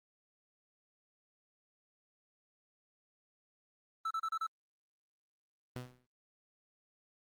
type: tone bursts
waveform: triangle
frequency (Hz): 1318.5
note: E6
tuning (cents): 0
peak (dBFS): -31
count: 5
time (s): 4.05-4.467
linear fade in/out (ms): 5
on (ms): 57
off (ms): 33
type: tone with exponential decay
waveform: sawtooth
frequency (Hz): 124.9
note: B2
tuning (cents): +20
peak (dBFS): -34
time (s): 5.76-6.06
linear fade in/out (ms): 0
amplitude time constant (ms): 64
effects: Opus 24 kbps